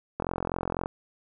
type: click train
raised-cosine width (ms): 1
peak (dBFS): -15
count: 30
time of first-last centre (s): 0.2-0.859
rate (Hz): 44
effects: none